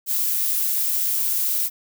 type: noise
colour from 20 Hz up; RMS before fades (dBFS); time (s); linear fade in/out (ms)
violet; -22; 0.06-1.7; 50
effects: none